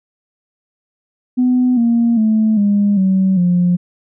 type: tone with pitch steps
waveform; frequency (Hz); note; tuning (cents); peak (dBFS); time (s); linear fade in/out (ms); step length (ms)
sine; 250.6 / 233.8 / 218.2 / 203.6 / 189.92 / 177.2; B3 / A#3 / A3 / G#3 / F#3 / F3; +25 / +5 / -14 / -34 / +45 / +25; -9; 1.37-3.77; 20; 400
effects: tanh soft clip ceiling -6 dBFS